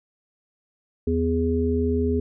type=harmonic tone; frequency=82.8 Hz; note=E2; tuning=8 cents sharp; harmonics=1 / 3 / 5; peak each=-24 / -24 / -24 dBFS; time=1.07-2.2 s; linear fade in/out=5 ms; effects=none